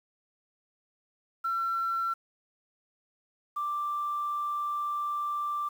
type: tone pair in turn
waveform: sine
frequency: 1353 / 1177.3 Hz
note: E6 / D6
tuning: +45 / +4 cents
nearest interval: major second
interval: 241 cents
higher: first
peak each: -26 / -28 dBFS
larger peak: first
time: 1.44-2.14 / 3.56-5.69 s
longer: second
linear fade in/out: 10 ms
effects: tanh soft clip ceiling -23 dBFS + 9-bit